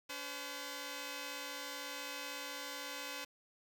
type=tone pair together; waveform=5% pulse; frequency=284 / 511 Hz; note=C#4 / C5; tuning=+42 / -41 cents; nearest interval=minor seventh; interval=1017 cents; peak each=-35 / -32 dBFS; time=0.09-3.25 s; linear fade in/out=10 ms; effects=10-bit